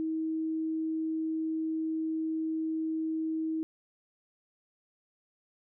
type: tone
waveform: sine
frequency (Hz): 318.9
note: D#4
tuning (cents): +43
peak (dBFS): -29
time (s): 0-3.63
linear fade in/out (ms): 0
effects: none